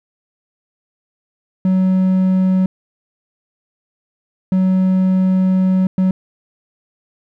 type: tone bursts at uneven times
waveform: triangle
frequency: 187 Hz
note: F#3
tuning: 19 cents sharp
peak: -9 dBFS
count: 3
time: 1.65-2.66 / 4.52-5.87 / 5.98-6.11 s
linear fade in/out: 2 ms
effects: none